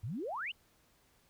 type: exponential sweep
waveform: sine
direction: up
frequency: 92.5 to 3136 Hz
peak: -36 dBFS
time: 0.03-0.52 s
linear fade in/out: 10 ms
effects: pink hiss -69 dBFS RMS until 1.29 s